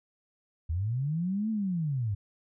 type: linear two-way sweep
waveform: sine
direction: up then down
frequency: 75 to 224.2 to 94.9 Hz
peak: -27 dBFS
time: 0.69-2.15 s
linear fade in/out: 10 ms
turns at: 1.5 s
effects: none